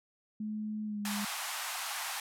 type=tone with pitch glide; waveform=sine; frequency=213.7 to 205.7 Hz; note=G#3 to G#3; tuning=+50 to -16 cents; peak=-34 dBFS; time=0.4-1.25 s; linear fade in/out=5 ms; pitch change=-66 cents; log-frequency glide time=0.85-1.01 s
type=band-pass noise; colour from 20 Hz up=pink; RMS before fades=-38 dBFS; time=1.05-2.2 s; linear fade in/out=2 ms; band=720 to 14000 Hz; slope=48 dB/octave
effects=none